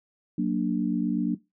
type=chord; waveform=sine; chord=Gb augmented; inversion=none; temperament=equal; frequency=185 / 233.1 / 293.7 Hz; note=Gb3 / Bb3 / D4; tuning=0 / 0 / 0 cents; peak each=-27 dBFS; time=0.38-1.35 s; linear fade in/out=5 ms; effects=noise-tail reverb RT60 0.2 s tail -18 dB re dry